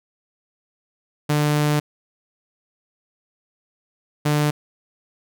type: tone bursts at uneven times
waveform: sawtooth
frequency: 148.8 Hz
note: D3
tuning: 23 cents sharp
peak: -13 dBFS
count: 2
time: 1.29-1.8 / 4.25-4.51 s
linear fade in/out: 10 ms
effects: none